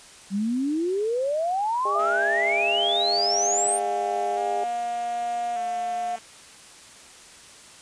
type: exponential sweep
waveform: sine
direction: up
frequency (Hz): 188.9 to 9180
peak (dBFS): -22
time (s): 0.3-3.8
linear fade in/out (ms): 50
type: harmonic tone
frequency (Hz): 203.2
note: G#3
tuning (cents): -38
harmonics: 2 / 3 / 4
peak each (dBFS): -30 / -32 / -31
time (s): 1.85-4.64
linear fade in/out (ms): 5
type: tone with pitch glide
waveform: sine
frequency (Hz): 675 to 709.8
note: E5 to F5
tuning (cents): +41 to +28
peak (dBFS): -25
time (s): 1.95-6.16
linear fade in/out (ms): 5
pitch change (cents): +87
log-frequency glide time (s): 2.44-3.54
type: tone with vibrato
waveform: 5% pulse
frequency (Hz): 230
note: A#3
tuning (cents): -23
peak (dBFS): -29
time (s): 1.99-6.19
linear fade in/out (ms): 5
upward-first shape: square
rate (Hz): 0.42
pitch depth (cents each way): 52
effects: white hiss -47 dBFS RMS until 7.81 s + resampled to 22050 Hz